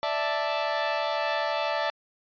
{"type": "chord", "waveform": "sawtooth", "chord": "D suspended second", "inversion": "none", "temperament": "equal", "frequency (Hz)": [587.3, 659.3, 880], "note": ["D5", "E5", "A5"], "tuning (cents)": [0, 0, 0], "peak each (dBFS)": -26, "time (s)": [0.03, 1.9], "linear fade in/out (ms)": 0, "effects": ["resampled to 11025 Hz"]}